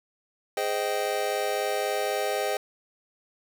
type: chord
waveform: square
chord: Ab major seventh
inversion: none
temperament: just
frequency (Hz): 415.3 / 519.1 / 623 / 778.7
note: Ab4 / C5 / Eb5 / G5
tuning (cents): 0 / -14 / +2 / -12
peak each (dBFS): -32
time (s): 0.57-2.57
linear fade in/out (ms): 2
effects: none